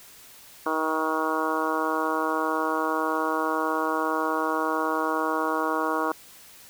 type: harmonic tone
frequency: 158.2 Hz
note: D#3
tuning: 29 cents sharp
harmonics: 2 / 3 / 4 / 5 / 6 / 7 / 8 / 9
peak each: -30 / -31 / -33 / -34 / -31 / -29 / -34 / -33 dBFS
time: 0.66-6.12 s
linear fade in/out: 2 ms
effects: white hiss -49 dBFS RMS until 6.69 s